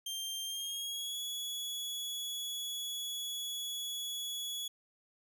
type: tone with pitch glide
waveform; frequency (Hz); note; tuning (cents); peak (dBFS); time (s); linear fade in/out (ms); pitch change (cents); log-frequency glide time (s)
sawtooth; 3172 to 3380; G7 to G#7; +20 to +30; -34; 0.06-4.68; 5; +110; 0.44-1.19
effects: none